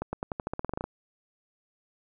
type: accelerating click train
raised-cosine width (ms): 1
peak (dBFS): -17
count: 14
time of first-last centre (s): 0.02-0.84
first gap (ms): 110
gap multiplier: 0.9
effects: none